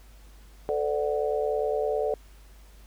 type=chord; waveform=sine; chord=D dominant seventh; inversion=second; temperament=equal with one note detuned; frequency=440 / 509.8 / 587.3 / 740 Hz; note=A4 / C5 / D5 / F#5; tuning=0 / -45 / 0 / 0 cents; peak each=-27 / -33 / -29 / -33 dBFS; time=0.69-2.14 s; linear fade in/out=0 ms; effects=added 50 Hz sine -48 dBFS peak until 2.86 s + pink hiss -58 dBFS RMS until 2.86 s